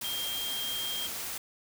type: tone in noise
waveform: sine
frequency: 3206 Hz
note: G7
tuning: 38 cents sharp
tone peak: -33 dBFS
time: 0.04-1.07 s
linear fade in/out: 5 ms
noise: white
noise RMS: -37 dBFS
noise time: 0.01-1.38 s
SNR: +1 dB
effects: none